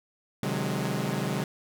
sawtooth chord, Ab dominant seventh, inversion first, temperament equal with one note detuned, 130.81 / 152.01 / 185 / 207.7 Hz, C3 / Eb3 / Gb3 / Ab3, 0 / -40 / 0 / 0 cents, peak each -29 dBFS, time 0.43-1.44 s, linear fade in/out 2 ms, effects none

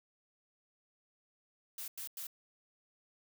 blue noise bursts, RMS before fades -43 dBFS, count 3, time 1.78-2.269 s, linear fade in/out 2 ms, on 99 ms, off 96 ms, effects none

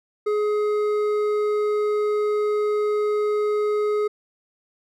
triangle tone with hard clipping, 420 Hz, G#4, 19 cents sharp, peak -21 dBFS, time 0.26-4.08 s, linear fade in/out 10 ms, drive 11 dB, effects none

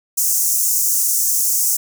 pink high-pass noise, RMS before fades -17 dBFS, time 0.17-1.77 s, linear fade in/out 10 ms, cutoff 6000 Hz, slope 48 dB/octave, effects none

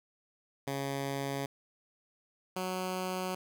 10% pulse tone pair in turn, 138.4 / 184.87 Hz, C#3 / F#3, -2 / -1 cents, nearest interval perfect fourth, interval 501 cents, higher second, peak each -25 dBFS, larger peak neither, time 0.67-1.46 / 2.56-3.35 s, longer neither, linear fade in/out 5 ms, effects none

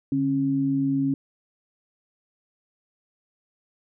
sine tone pair together, 144.6 / 273 Hz, D3 / C#4, -27 / -26 cents, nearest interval major seventh, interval 1101 cents, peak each -28 / -21 dBFS, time 0.12-1.14 s, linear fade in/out 2 ms, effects none

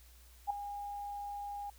sine tone with ADSR envelope, 814 Hz, G#5, 35 cents flat, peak -27 dBFS, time 0.47-1.7 s, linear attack 33 ms, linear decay 4 ms, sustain -12 dB, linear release 4 ms, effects added 60 Hz sine -57 dBFS peak until 1.78 s + white hiss -63 dBFS RMS until 1.78 s

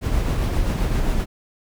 brown noise with tremolo, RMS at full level -19 dBFS, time 0.01-1.26 s, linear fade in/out 50 ms, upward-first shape triangle, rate 7.6 Hz, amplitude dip 35%, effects none

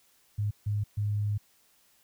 sine tone bursts at uneven times, 103.8 Hz, G#2, in tune, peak -26 dBFS, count 3, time 0.38-0.51 / 0.66-0.84 / 0.97-1.38 s, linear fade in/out 10 ms, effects white hiss -65 dBFS RMS until 2.03 s

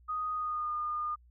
sine tone with pitch glide, 1244.5 to 1216.8 Hz, D#6 to D#6, 0 to -39 cents, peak -31 dBFS, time 0.08-1.16 s, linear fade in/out 20 ms, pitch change -39 cents, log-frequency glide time 0.33-0.72 s, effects added 60 Hz sine -57 dBFS peak until 1.3 s

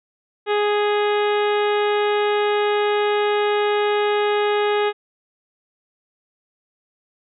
harmonic tone, 415.3 Hz, G#4, in tune, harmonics 1 / 2 / 3 / 4 / 5 / 6 / 7 / 8 / 9, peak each -18 / -24 / -28 / -30 / -32 / -34 / -35 / -36 / -37 dBFS, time 0.46-4.93 s, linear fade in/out 50 ms, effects none

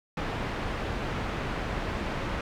pink low-pass noise, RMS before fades -32 dBFS, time 0.17-2.41 s, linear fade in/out 2 ms, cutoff 2400 Hz, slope 12 dB/octave, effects none

